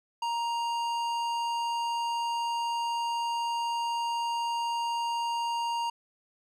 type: tone with tanh clipping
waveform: sine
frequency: 936 Hz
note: A#5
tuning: 7 cents sharp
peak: -30 dBFS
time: 0.22-5.9 s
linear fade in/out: 5 ms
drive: 15 dB
effects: none